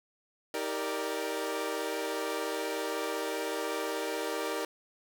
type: chord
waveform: sawtooth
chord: Eb major seventh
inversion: none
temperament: equal with one note detuned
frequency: 316.2 / 392 / 466.2 / 587.3 Hz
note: Eb4 / G4 / Bb4 / D5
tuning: +28 / 0 / 0 / 0 cents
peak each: -35 / -34 / -32 / -34 dBFS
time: 0.54-4.65 s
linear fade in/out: 2 ms
effects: 10-bit